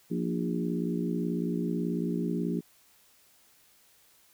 harmonic tone with a mistuned harmonic, 58.27 Hz, A#1, in tune, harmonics 3 / 4 / 5 / 6 / 7, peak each -31 / -33 / -35 / -37 / -38 dBFS, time 0.1-2.61 s, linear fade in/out 20 ms, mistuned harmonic 5, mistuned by +40 cents, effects white hiss -62 dBFS RMS until 4.33 s

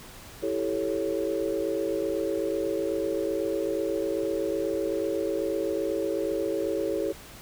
sine chord, A dominant seventh, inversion second, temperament equal, 329.6 / 392 / 440 / 554.4 Hz, E4 / G4 / A4 / C#5, 0 / 0 / 0 / 0 cents, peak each -31 dBFS, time 0.42-7.13 s, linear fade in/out 20 ms, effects pink hiss -46 dBFS RMS until 7.41 s

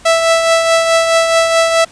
sawtooth tone with tremolo, 659.3 Hz, E5, in tune, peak -3 dBFS, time 0.05-1.85 s, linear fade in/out 10 ms, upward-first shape triangle, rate 4.7 Hz, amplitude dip 50%, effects pink hiss -41 dBFS RMS until 1.91 s + resampled to 22050 Hz

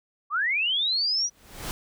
sine linear sweep, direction up, 1101 to 5900 Hz, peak -22 dBFS, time 0.3-1.3 s, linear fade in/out 50 ms
pink noise with exponential growth, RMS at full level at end -30 dBFS, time 1.25-1.71 s, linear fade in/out 0 ms, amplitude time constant 100 ms
effects none

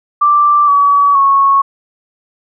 sine tone with pitch steps, 1174.7 / 1138 / 1102.4 Hz, D6 / C#6 / C#6, 0 / +45 / -10 cents, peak -6 dBFS, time 0.21-1.62 s, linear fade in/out 10 ms, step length 470 ms, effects none

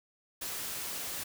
white noise, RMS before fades -38 dBFS, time 0.41-1.24 s, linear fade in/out 10 ms, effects none

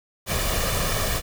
pink noise with comb filter, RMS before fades -24 dBFS, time 0.26-1.22 s, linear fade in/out 50 ms, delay 1.7 ms, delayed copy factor +0.55, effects none

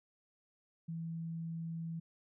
sine tone, 164.81 Hz, E3, in tune, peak -38 dBFS, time 0.88-2 s, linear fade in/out 10 ms, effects none

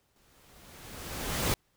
pink noise with exponential growth, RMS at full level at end -27 dBFS, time 0.16-1.54 s, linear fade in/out 1 ms, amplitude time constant 300 ms, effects pink hiss -72 dBFS RMS until 1.76 s

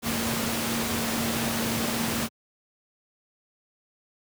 sine tone in noise, 229.4 Hz, A#3, 28 cents flat, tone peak -30 dBFS, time 0.02-2.29 s, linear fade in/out 50 ms, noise pink, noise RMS -28 dBFS, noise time 0.02-2.29 s, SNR -5 dB, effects high-pass 100 Hz 12 dB/octave

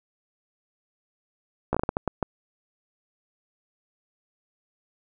slowing click train, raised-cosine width 1 ms, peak -10 dBFS, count 9, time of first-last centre 1.73-2.228 s, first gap 15 ms, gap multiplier 1.39, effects none

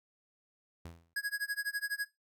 sawtooth tone with exponential decay, 83.9 Hz, E2, 31 cents sharp, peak -38 dBFS, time 0.85-1.14 s, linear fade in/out 5 ms, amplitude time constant 63 ms
square tone with tremolo, 1661.2 Hz, G#6, in tune, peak -31 dBFS, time 1.16-2.06 s, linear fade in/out 5 ms, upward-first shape sine, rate 12 Hz, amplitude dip 95%
effects noise-tail reverb RT60 0.2 s tail -19 dB re dry

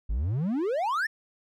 triangle exponential sweep, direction up, 46.66 to 1864.7 Hz, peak -23 dBFS, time 0.09-1.07 s, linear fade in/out 10 ms, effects none

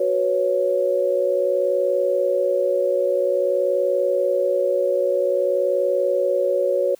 sine chord, F# suspended fourth, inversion none, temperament equal, 370 / 493.9 / 554.4 Hz, F#4 / B4 / C#5, 0 / 0 / 0 cents, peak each -24 / -23 / -19 dBFS, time 0-6.95 s, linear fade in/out 5 ms, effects white hiss -55 dBFS RMS until 6.99 s

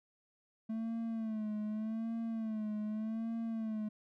triangle tone with vibrato, 220 Hz, A3, in tune, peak -33 dBFS, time 0.69-3.89 s, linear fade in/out 10 ms, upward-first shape sine, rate 0.84 Hz, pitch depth 67 cents each way, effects none

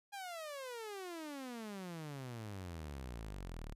sawtooth exponential sweep, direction down, 823 to 34.65 Hz, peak -40 dBFS, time 0.12-3.75 s, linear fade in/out 20 ms, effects resampled to 32000 Hz

